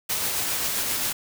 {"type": "noise with tremolo", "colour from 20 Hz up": "white", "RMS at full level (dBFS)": -25, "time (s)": [0.09, 1.13], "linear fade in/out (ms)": 10, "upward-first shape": "triangle", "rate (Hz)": 7.5, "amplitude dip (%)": 30, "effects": []}